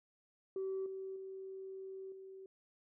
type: tone with level steps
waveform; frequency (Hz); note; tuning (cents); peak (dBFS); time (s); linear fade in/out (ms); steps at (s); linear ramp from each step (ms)
sine; 383; G4; -40; -35 / -41 / -44 / -49; 0.56-2.46; 2; 0.86 / 1.16 / 2.12; 2
effects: tanh soft clip ceiling -33 dBFS